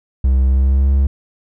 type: tone with pitch glide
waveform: triangle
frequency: 65.41 to 68.42 Hz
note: C2 to C#2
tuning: 0 to -22 cents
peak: -8 dBFS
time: 0.24-1.07 s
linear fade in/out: 5 ms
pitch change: +78 cents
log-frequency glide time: 0.46-0.9 s
effects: none